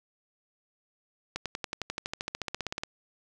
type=accelerating click train; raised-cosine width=0.2 ms; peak=-15 dBFS; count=21; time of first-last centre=1.36-2.835 s; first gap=97 ms; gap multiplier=0.97; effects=none